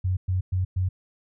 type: tone bursts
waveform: sine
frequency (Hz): 92.5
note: F#2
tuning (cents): 0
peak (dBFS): -21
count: 4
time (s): 0.04-0.89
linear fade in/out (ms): 10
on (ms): 130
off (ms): 110
effects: none